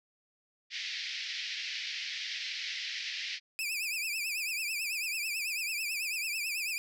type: band-pass noise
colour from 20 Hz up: pink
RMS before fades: -38 dBFS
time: 0.7-3.4 s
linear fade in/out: 50 ms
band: 1900 to 5400 Hz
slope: 48 dB/octave
type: tone with vibrato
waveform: sawtooth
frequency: 2489 Hz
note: D#7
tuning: in tune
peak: -29 dBFS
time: 3.59-6.78 s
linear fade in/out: 0 ms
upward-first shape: triangle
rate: 9.1 Hz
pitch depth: 150 cents each way
effects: none